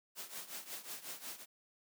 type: noise with tremolo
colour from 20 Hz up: white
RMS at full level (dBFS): -43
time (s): 0.15-1.46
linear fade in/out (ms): 50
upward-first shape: triangle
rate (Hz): 5.5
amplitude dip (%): 85
effects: high-pass 200 Hz 12 dB/octave